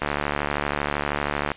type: click train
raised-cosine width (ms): 0.5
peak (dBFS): -8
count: 110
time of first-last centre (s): 0.02-1.517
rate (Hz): 72.8
effects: white hiss -43 dBFS RMS until 1.56 s + resampled to 8000 Hz